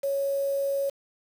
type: tone with quantisation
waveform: sine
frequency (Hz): 554.4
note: C#5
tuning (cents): 0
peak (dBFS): -24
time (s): 0.03-0.9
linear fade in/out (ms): 10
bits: 7
effects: none